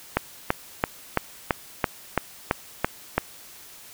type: click train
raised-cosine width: 0.5 ms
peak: -4 dBFS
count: 10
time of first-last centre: 0.17-3.18 s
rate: 2.99 Hz
effects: white hiss -46 dBFS RMS until 3.93 s